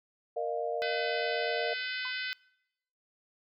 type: chord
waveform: sine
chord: Bb suspended fourth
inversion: none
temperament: equal with one note detuned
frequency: 466.2 / 610.2 / 698.5 Hz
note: Bb4 / Eb5 / F5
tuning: 0 / -34 / 0 cents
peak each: -34 / -35 / -35 dBFS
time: 0.36-1.74 s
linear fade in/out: 10 ms
type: harmonic tone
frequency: 506 Hz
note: B4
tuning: 42 cents sharp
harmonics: 3 / 4 / 5 / 6 / 7 / 8 / 9 / 10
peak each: -37 / -39 / -41 / -43 / -44 / -45 / -46 / -47 dBFS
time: 0.82-2.33 s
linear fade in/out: 0 ms
type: tone with exponential decay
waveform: sine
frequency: 1019 Hz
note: C6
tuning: 46 cents flat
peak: -38 dBFS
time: 2.05-2.18 s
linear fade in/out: 2 ms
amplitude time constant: 27 ms
effects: noise-tail reverb RT60 0.8 s tail -23 dB re dry